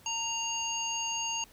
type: harmonic tone with a mistuned harmonic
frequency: 932.3 Hz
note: A#5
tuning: in tune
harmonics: 1 / 3 / 5 / 7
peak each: -37 / -34 / -43 / -35 dBFS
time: 0.06-1.44 s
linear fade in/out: 2 ms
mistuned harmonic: 1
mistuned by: -28 cents
effects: pink hiss -58 dBFS RMS until 1.52 s